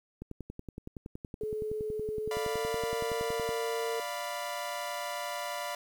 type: click train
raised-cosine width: 3 ms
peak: -27 dBFS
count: 36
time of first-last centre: 0.22-3.491 s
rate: 10.7 Hz
type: tone with pitch glide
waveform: sine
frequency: 429.9 to 458.1 Hz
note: A4 to A#4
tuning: -40 to -30 cents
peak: -32 dBFS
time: 1.41-4 s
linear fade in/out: 2 ms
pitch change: +110 cents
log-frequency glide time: 2.22-2.84 s
type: chord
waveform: sawtooth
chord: B diminished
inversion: first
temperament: equal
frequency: 587.3 / 698.5 / 987.8 Hz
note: D5 / F5 / B5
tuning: 0 / 0 / 0 cents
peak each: -35 / -35 / -35 dBFS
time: 2.31-5.75 s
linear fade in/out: 2 ms
effects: 10-bit